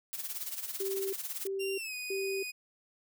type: noise with tremolo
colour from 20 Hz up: blue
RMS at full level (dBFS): -36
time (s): 0.13-1.47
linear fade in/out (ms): 0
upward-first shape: sine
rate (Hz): 18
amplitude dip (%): 70
type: tone bursts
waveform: sine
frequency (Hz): 389.1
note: G4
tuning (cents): -13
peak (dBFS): -32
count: 3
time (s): 0.8-2.43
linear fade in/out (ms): 5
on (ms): 330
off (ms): 320
type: tone with pitch glide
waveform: sawtooth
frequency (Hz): 2771 to 2483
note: F7 to D#7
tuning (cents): -14 to -4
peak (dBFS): -34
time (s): 1.59-2.52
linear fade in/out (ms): 20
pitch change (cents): -190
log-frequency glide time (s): 1.76-1.94
effects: none